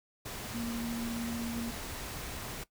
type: tone in noise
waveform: sine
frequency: 233.1 Hz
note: A#3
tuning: in tune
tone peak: -34 dBFS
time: 0.54-1.71 s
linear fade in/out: 10 ms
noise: pink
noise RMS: -41 dBFS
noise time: 0.25-2.64 s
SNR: +4 dB
effects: noise-tail reverb RT60 0.1 s tail -17 dB re dry